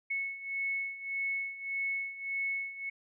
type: beating tone pair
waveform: sine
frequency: 2200 / 2201.7 Hz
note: C#7 / C#7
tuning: -14 / -12 cents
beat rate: 1.7 Hz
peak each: -38 / -34 dBFS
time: 0.1-2.9 s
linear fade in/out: 10 ms
effects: none